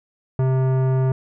sine tone with tanh clipping, 130.9 Hz, C3, 1 cent sharp, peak -18 dBFS, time 0.39-1.12 s, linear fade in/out 2 ms, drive 16 dB, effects none

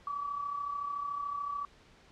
sine tone with amplitude modulation, 1147 Hz, D6, 41 cents flat, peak -31 dBFS, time 0.07-1.65 s, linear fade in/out 2 ms, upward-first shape sine, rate 33.7 Hz, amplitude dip 55%, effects pink hiss -60 dBFS RMS until 2.11 s + low-pass 5000 Hz 12 dB/octave

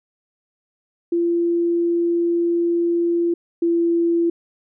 sine tone pair in turn, 341.9 / 338.6 Hz, F4 / E4, -37 / +46 cents, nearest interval unison, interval 17 cents, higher first, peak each -16 / -15 dBFS, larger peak second, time 1.12-3.34 / 3.62-4.3 s, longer first, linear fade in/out 5 ms, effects none

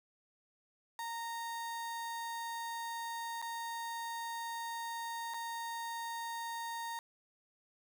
35% pulse tone with dropouts, 926 Hz, A#5, 12 cents flat, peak -37 dBFS, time 0.99-6.99 s, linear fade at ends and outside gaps 1 ms, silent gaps 3.417-3.424 / 5.338-5.342 s, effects none

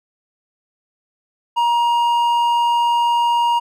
triangle tone with hard clipping, 946 Hz, A#5, 25 cents sharp, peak -15 dBFS, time 1.56-3.6 s, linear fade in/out 20 ms, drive 9 dB, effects none

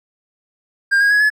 triangle tone with pitch steps, 1603 / 1637.6 / 1673 / 1709.1 Hz, G6 / G#6 / G#6 / G#6, +38 / -25 / +12 / +49 cents, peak -9 dBFS, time 0.91-1.302 s, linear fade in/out 20 ms, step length 98 ms, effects none

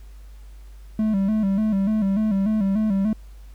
triangle tone with vibrato, 205.4 Hz, G#3, 19 cents flat, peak -16 dBFS, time 0.99-3.13 s, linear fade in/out 2 ms, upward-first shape square, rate 3.4 Hz, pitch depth 93 cents each way, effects added 50 Hz sine -39 dBFS peak until 3.54 s + pink hiss -58 dBFS RMS until 3.54 s

